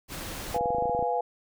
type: noise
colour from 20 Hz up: pink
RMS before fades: -37 dBFS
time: 0.08-0.59 s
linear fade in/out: 50 ms
type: chord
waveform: sine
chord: F diminished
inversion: second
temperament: equal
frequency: 493.9 / 698.5 / 830.6 Hz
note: Cb5 / F5 / Ab5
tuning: 0 / 0 / 0 cents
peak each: -29 dBFS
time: 0.54-1.21 s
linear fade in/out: 5 ms
type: clicks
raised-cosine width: 2 ms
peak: -22 dBFS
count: 12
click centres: 0.563 / 0.61 / 0.658 / 0.705 / 0.748 / 0.784 / 0.824 / 0.856 / 0.896 / 0.949 / 0.992 / 1.026 s
effects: none